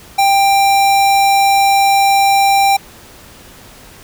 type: tone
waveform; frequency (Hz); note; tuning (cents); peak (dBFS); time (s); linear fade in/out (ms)
square; 790; G5; +13; -9; 0.18-2.77; 10
effects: pink hiss -39 dBFS RMS until 4.03 s

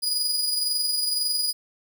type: tone with amplitude modulation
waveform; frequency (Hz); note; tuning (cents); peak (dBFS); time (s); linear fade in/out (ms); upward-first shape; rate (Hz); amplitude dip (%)
sawtooth; 4914; D#8; -22; -18; 0.02-1.53; 20; sine; 21.9; 40
effects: none

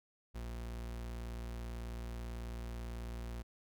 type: tone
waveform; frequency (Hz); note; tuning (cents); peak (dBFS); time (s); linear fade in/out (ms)
40% pulse; 58.27; A#1; 0; -40; 0.34-3.43; 20
effects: none

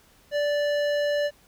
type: tone with hard clipping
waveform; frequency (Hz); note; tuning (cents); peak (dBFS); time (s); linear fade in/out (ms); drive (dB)
sine; 584; D5; -10; -24; 0.31-1.31; 50; 14
effects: pink hiss -58 dBFS RMS until 1.47 s

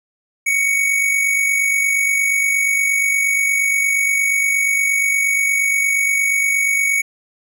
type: tone with amplitude modulation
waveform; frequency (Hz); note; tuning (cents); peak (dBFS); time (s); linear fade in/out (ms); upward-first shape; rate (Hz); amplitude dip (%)
square; 2234; C#7; +13; -13; 0.46-7.02; 10; sine; 48.5; 45
effects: none

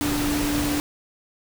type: tone in noise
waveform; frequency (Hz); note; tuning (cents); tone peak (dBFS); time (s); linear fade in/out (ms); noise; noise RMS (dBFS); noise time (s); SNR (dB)
sine; 292.2; D4; -9; -23; 0.01-0.8; 0; pink; -27; 0.01-0.8; +1
effects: none

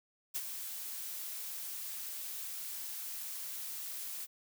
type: noise with ADSR envelope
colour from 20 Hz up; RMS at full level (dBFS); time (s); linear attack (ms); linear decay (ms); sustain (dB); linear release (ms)
blue; -35; 0.34-4.27; 20; 44; -7; 33
effects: none

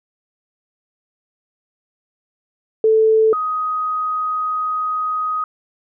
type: tone pair in turn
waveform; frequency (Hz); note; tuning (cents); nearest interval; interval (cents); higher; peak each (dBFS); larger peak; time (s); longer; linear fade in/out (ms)
sine; 440 / 1253.2; A4 / D#6; 0 / +12; octave + tritone; 1812; second; -10 / -18; first; 2.84-3.33 / 3.33-5.44; second; 2
effects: none

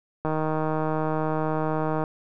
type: click train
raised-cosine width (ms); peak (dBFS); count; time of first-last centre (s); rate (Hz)
1; -13; 280; 0.25-2.038; 156
effects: none

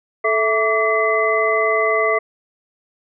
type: tone cluster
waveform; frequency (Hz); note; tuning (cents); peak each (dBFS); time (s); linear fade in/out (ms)
sine; 436.8 / 660 / 1152 / 2031; A4 / E5 / D6 / B6; -13 / +2 / -34 / +48; -20; 0.24-2.19; 10
effects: none

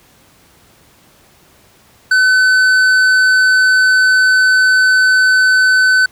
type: tone with tanh clipping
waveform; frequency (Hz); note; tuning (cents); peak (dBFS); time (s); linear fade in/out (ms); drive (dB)
sine; 1514; F#6; +39; -9; 2.11-6.06; 5; 10
effects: pink hiss -48 dBFS RMS until 6.11 s + high-pass 60 Hz 12 dB/octave

